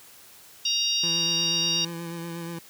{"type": "harmonic tone", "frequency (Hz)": 936, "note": "A#5", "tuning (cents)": 7, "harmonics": [3, 4, 5, 6], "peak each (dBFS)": [-28, -27, -29, -28], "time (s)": [0.65, 1.85], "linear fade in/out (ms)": 5}
{"type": "tone with vibrato", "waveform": "25% pulse", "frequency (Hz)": 168.7, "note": "E3", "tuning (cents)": 40, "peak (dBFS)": -29, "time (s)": [1.03, 2.59], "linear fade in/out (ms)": 5, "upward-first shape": "sine", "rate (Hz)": 8.3, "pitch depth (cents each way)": 26}
{"effects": ["white hiss -50 dBFS RMS until 2.69 s", "high-pass 60 Hz 12 dB/octave"]}